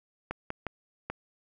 clicks, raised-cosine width 0.5 ms, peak -18 dBFS, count 4, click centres 0.31 / 0.504 / 0.667 / 1.1 s, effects none

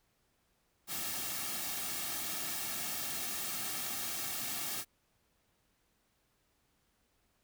white noise with comb filter, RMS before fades -38 dBFS, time 0.87-4.85 s, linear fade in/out 50 ms, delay 2 ms, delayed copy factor -0.6, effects pink hiss -75 dBFS RMS until 7.43 s

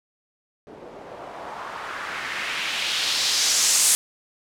blue noise with low-pass filter sweep, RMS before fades -25 dBFS, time 0.67-3.95 s, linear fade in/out 0 ms, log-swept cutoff 420 to 8800 Hz, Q 1.7, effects none

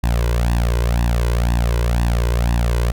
sawtooth tone with flanger, 58.7 Hz, A#1, 13 cents sharp, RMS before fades -17 dBFS, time 0.03-2.92 s, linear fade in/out 10 ms, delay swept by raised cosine 1.1 to 2.03 ms, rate 2 Hz, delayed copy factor +1, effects none

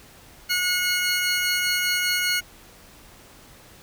20% pulse tone pair together, 1451 / 2174 Hz, F#6 / C#7, -34 / -34 cents, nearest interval perfect fifth, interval 700 cents, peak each -19 dBFS, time 0.49-2.41 s, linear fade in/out 20 ms, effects pink hiss -49 dBFS RMS until 3.82 s

